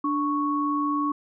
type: tone pair together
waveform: sine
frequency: 293.7 / 1108.7 Hz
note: D4 / C#6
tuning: 0 / 0 cents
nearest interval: octave + major seventh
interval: 2300 cents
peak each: -25 dBFS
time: 0.04-1.12 s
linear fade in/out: 5 ms
effects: none